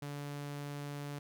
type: tone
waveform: sawtooth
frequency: 144.1 Hz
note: D3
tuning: 33 cents flat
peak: -36 dBFS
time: 0.02-1.19 s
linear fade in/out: 5 ms
effects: none